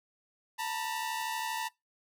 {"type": "tone pair together", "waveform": "sawtooth", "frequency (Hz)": [894.5, 967], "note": ["A5", "B5"], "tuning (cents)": [28, -37], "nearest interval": "minor second", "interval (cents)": 135, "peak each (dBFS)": [-31, -33], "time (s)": [0.58, 1.69], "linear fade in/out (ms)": 20, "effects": ["noise-tail reverb RT60 0.2 s tail -23 dB re dry"]}